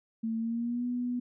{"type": "tone with pitch glide", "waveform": "sine", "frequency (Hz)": [225, 245.4], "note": ["A3", "B3"], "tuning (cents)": [39, -11], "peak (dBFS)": -29, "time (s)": [0.23, 1.2], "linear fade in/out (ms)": 10, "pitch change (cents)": 150, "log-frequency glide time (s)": [0.37, 0.86], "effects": []}